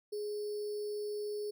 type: tone with sample-and-hold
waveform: sine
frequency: 416.9 Hz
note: G#4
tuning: 7 cents sharp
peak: -35 dBFS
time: 0.12-1.51 s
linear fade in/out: 10 ms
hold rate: 4900 Hz
effects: none